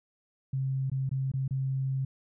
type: tone with dropouts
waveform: sine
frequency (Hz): 133.6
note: C3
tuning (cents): +36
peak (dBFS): -27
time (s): 0.53-2.05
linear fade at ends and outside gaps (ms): 5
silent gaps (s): 0.899-0.916 / 1.093-1.113 / 1.317-1.337 / 1.479-1.508
effects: none